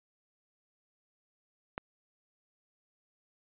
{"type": "click", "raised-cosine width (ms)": 0.5, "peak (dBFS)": -20, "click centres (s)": 1.779, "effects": ["resampled to 8000 Hz"]}